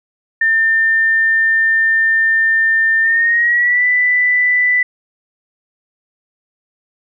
sine tone with pitch glide, 1800 to 1985.7 Hz, A6 to B6, +39 to +9 cents, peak -10 dBFS, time 0.41-4.83 s, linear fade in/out 5 ms, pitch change +170 cents, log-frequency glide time 3.02-3.86 s, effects none

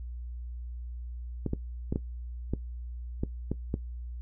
clicks, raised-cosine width 3 ms, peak -16 dBFS, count 8, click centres 1.463 / 1.534 / 1.925 / 1.959 / 2.536 / 3.235 / 3.516 / 3.741 s, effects noise-tail reverb RT60 0.1 s tail -17 dB re dry + added 60 Hz sine -36 dBFS peak until 4.21 s

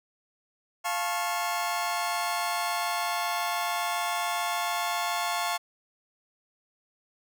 sawtooth chord, F augmented, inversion none, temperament just, 698.5 / 873.1 / 1091.3 Hz, F5 / A5 / C#6, 0 / -14 / -27 cents, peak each -27 / -29 / -28 dBFS, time 0.84-5.58 s, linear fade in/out 20 ms, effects none

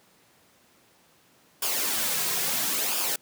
white noise with flanger, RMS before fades -27 dBFS, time 1.62-3.16 s, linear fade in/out 5 ms, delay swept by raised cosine 0.49 to 3.49 ms, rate 0.74 Hz, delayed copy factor -0.55, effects pink hiss -60 dBFS RMS until 3.21 s + high-pass 150 Hz 12 dB/octave

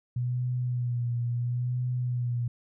sine tone with vibrato, 122.2 Hz, B2, 18 cents flat, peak -26 dBFS, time 0.16-2.48 s, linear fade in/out 5 ms, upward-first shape sine, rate 0.73 Hz, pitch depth 38 cents each way, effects none

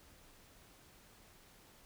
silence, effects pink hiss -62 dBFS RMS until 1.85 s

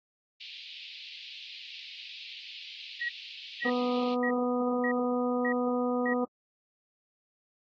pink band-pass noise, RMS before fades -45 dBFS, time 0.4-4.15 s, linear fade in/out 10 ms, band 2500 to 4400 Hz, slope 48 dB/octave
sine tone bursts, 1908 Hz, A#6, 40 cents sharp, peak -30 dBFS, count 6, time 3.01-6.134 s, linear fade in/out 5 ms, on 79 ms, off 530 ms
harmonic tone, 246.9 Hz, B3, in tune, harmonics 1 / 2 / 3 / 4 / 5, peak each -29 / -30 / -37 / -41 / -38 dBFS, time 3.65-6.25 s, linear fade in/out 10 ms
effects AAC 32 kbps

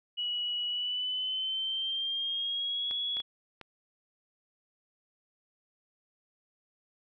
sine tone with pitch glide, 2927 to 3362 Hz, F#7 to G#7, -19 to +20 cents, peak -30 dBFS, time 0.17-3.22 s, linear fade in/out 20 ms, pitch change +239 cents, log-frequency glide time 0.67-2.94 s
clicks, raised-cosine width 0.3 ms, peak -28 dBFS, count 4, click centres 2.911 / 3.169 / 3.202 / 3.613 s
effects none

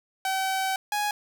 sawtooth tone pair in turn, 765 / 831.2 Hz, G5 / G#5, -42 / +1 cents, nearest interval minor second, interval 143 cents, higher second, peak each -21 / -21 dBFS, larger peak neither, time 0.25-0.76 / 0.92-1.11 s, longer first, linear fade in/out 2 ms, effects none

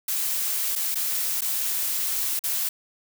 blue noise with dropouts, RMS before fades -26 dBFS, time 0.08-2.69 s, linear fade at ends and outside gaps 5 ms, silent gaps 0.754-0.759 / 0.946-0.954 / 1.409-1.418 / 2.393-2.438 s, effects none

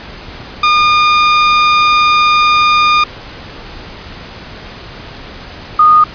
sawtooth / sine tone pair in turn, 1215 / 1231.2 Hz, D#6 / D#6, -42 / -19 cents, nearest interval unison, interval 23 cents, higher second, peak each -3 dBFS, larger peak neither, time 0.63-3.04 / 5.79-6.04 s, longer first, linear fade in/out 5 ms, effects pink hiss -30 dBFS RMS until 6.14 s + resampled to 11025 Hz

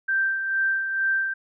sine tone with tremolo, 1568 Hz, G6, in tune, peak -19 dBFS, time 0.08-1.34 s, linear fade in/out 10 ms, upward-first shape sine, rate 2.2 Hz, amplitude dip 50%, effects none

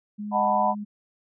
sine tone with vibrato, 207.7 Hz, G#3, in tune, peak -30 dBFS, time 0.18-0.85 s, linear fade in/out 20 ms, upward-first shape triangle, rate 2.5 Hz, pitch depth 8 cents each way
sine chord, B dominant seventh, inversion first, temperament just, 617.4 / 740.8 / 889 / 987.8 Hz, D#5 / F#5 / A5 / B5, -14 / +2 / +18 / 0 cents, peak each -27 / -24 / -26 / -24 dBFS, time 0.31-0.75 s, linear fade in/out 50 ms
effects none

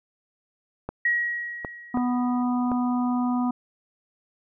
clicks, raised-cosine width 1 ms, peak -16 dBFS, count 4, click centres 0.89 / 1.648 / 1.973 / 2.717 s
sine tone with exponential decay, 1904 Hz, A#6, 36 cents sharp, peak -18 dBFS, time 1.05-2.43 s, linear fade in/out 5 ms, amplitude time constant 300 ms
harmonic tone, 246.9 Hz, B3, in tune, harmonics 1 / 3 / 4 / 5, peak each -22 / -32 / -34 / -36 dBFS, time 1.94-3.51 s, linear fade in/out 5 ms
effects none

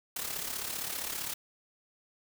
white noise with amplitude modulation, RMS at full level -34 dBFS, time 0.16-1.34 s, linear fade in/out 5 ms, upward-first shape sine, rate 35.3 Hz, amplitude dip 60%, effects none

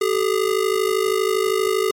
square ring-modulated tone, 408.1 Hz, G#4, 30 cents flat, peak -15 dBFS, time 0.01-1.91 s, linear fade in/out 2 ms, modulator 26.3 Hz, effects MP3 64 kbps

